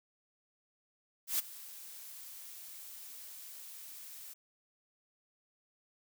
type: noise with ADSR envelope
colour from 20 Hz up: blue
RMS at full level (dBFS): -30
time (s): 1.27-4.34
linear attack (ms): 120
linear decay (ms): 16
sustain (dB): -19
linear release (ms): 13
effects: none